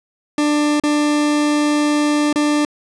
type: tone with dropouts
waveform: 40% pulse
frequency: 296.5 Hz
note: D4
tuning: 17 cents sharp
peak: -13 dBFS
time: 0.38-2.65 s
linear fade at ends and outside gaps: 2 ms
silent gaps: 0.799-0.836 / 2.328-2.358 s
effects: resampled to 22050 Hz + 9-bit